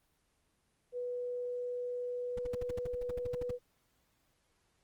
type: tone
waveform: sine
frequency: 491.6 Hz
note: B4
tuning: 8 cents flat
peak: -35 dBFS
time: 0.92-3.59 s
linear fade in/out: 50 ms
type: noise bursts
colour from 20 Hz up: brown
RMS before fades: -39 dBFS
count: 15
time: 2.37-3.51 s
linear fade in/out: 5 ms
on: 20 ms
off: 60 ms
effects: pink hiss -75 dBFS RMS until 4.83 s + Opus 24 kbps